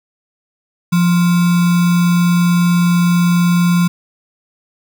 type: tone with sample-and-hold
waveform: sine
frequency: 174.61 Hz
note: F3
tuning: in tune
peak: -9 dBFS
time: 0.92-3.88 s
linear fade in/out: 10 ms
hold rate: 1225 Hz
effects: none

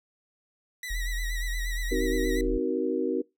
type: tone with vibrato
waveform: sawtooth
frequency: 1941 Hz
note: B6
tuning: 31 cents flat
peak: -31 dBFS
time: 0.83-2.41 s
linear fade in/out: 2 ms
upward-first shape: sine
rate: 8.5 Hz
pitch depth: 59 cents each way
type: tone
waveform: sine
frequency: 41.2 Hz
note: E1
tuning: in tune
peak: -28 dBFS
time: 0.9-2.58 s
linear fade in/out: 10 ms
type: chord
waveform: sine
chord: C half-diminished seventh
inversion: none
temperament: just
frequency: 261.6 / 314 / 376.7 / 470.9 Hz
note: C4 / Eb4 / Gb4 / Bb4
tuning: 0 / +16 / +31 / +18 cents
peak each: -31 / -31 / -29 / -30 dBFS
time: 1.91-3.22 s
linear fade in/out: 10 ms
effects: noise-tail reverb RT60 0.2 s tail -22 dB re dry

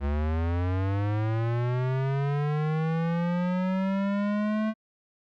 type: linear sweep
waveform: square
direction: up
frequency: 69.3 to 219.9 Hz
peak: -25 dBFS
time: 0-4.74 s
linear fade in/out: 50 ms
effects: low-pass 2000 Hz 12 dB/octave + Opus 48 kbps

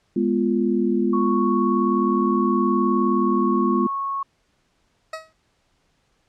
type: chord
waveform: sine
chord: F diminished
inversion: first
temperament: equal with one note detuned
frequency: 207.7 / 246.9 / 347.4 Hz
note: Ab3 / Cb4 / F4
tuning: 0 / 0 / -9 cents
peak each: -22 dBFS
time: 0.16-3.87 s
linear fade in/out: 5 ms
type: tone with pitch glide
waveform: sine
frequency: 1108.7 to 1101 Hz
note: C#6 to C#6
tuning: 0 to -12 cents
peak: -23 dBFS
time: 1.13-4.23 s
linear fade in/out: 5 ms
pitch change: -12 cents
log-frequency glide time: 2.43-3.9 s
type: tone with exponential decay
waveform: 20% pulse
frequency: 638 Hz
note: D#5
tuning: 43 cents sharp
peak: -21 dBFS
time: 5.13-5.33 s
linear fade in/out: 5 ms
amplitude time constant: 43 ms
effects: pink hiss -66 dBFS RMS until 6.28 s + low-pass 7000 Hz 12 dB/octave

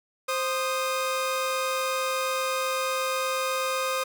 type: tone pair together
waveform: sawtooth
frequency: 523.3 / 1237.1 Hz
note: C5 / D#6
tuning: 0 / -10 cents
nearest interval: octave + minor third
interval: 1490 cents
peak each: -24 / -25 dBFS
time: 0.28-4.04 s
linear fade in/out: 10 ms
effects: none

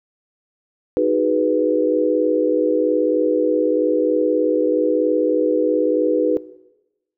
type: chord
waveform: sine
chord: G# minor seventh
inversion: second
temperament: equal with one note detuned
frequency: 311.1 / 372.1 / 415.3 / 493.9 Hz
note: D#4 / F#4 / G#4 / B4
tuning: 0 / +10 / 0 / 0 cents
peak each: -21 / -22 / -22 / -17 dBFS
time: 0.97-6.37 s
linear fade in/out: 0 ms
effects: noise-tail reverb RT60 1.0 s tail -19 dB re dry

